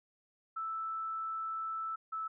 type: tone pair in turn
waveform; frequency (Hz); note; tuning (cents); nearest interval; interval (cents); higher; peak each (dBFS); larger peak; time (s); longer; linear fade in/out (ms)
sine; 1318.5 / 1310.1; E6 / E6; 0 / -11; unison; 11; first; -35 / -35; neither; 0.56-1.96 / 2.12-2.28; first; 10
effects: none